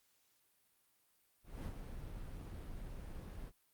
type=noise with ADSR envelope; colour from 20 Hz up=brown; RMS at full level=-41 dBFS; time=1.43-3.52 s; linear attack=230 ms; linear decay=59 ms; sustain=-6 dB; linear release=45 ms; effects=white hiss -75 dBFS RMS until 3.73 s + Opus 48 kbps